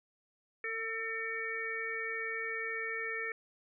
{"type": "harmonic tone with a mistuned harmonic", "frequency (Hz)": 450.9, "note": "A4", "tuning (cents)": 42, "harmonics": [1, 3, 4, 5], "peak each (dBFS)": [-42, -45, -38, -39], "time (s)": [0.64, 3.32], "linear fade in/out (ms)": 2, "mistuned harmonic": 3, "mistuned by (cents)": -23, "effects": []}